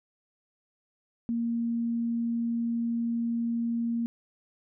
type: tone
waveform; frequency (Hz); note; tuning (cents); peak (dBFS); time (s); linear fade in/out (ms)
sine; 233.1; A#3; 0; -26; 1.29-4.06; 0
effects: none